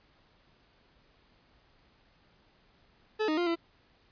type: tone with pitch steps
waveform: 40% pulse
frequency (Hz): 431.9 / 309.7 / 349.6 / 336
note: A4 / D#4 / F4 / E4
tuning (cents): -32 / -8 / +2 / +33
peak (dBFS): -26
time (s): 3.19-3.558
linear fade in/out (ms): 20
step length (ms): 92
effects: pink hiss -65 dBFS RMS until 4.11 s + resampled to 11025 Hz